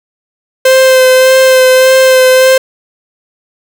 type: tone with vibrato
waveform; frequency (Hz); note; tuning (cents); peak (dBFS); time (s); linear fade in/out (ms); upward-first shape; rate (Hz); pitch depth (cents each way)
45% pulse; 519; C5; -14; -3; 0.65-2.58; 5; sine; 1.7; 17
effects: none